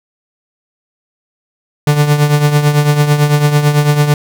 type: tone with tremolo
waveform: 45% pulse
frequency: 147.4 Hz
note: D3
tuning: 7 cents sharp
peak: -5 dBFS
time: 1.87-4.14 s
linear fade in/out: 2 ms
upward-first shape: triangle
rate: 9 Hz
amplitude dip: 70%
effects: none